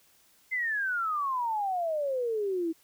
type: exponential sweep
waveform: sine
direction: down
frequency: 2090 to 318.5 Hz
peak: -27 dBFS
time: 0.51-2.73 s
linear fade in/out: 20 ms
effects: white hiss -63 dBFS RMS until 2.83 s